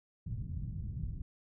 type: low-pass noise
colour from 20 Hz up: white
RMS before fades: -39 dBFS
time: 0.26-1.22 s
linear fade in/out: 5 ms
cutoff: 140 Hz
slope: 24 dB/octave
effects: none